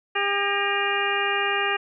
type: harmonic tone with a mistuned harmonic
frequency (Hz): 401.7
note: G4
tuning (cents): +42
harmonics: 1 / 2 / 3 / 4 / 5 / 6 / 7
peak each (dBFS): -29 / -29 / -29 / -29 / -29 / -29 / -29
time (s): 0.15-1.77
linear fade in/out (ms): 10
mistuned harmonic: 5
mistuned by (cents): -110
effects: none